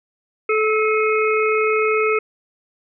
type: harmonic tone with a mistuned harmonic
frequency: 433.5 Hz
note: A4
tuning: 26 cents flat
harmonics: 1 / 3 / 5 / 6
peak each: -17 / -22 / -24 / -25 dBFS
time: 0.49-2.19 s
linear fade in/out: 5 ms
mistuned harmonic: 6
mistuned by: -56 cents
effects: none